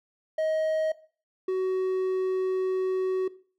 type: tone pair in turn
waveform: triangle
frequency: 630 / 374.6 Hz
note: D#5 / F#4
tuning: +21 / +21 cents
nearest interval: major sixth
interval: 900 cents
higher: first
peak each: -22 dBFS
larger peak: neither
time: 0.38-0.92 / 1.48-3.28 s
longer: second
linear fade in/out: 5 ms
effects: noise-tail reverb RT60 0.4 s tail -17 dB re dry